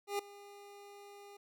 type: tone with ADSR envelope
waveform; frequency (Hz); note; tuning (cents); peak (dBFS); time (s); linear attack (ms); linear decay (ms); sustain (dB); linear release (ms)
25% pulse; 404.9; G#4; -44; -28; 0.07-1.37; 120; 5; -20; 6
effects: none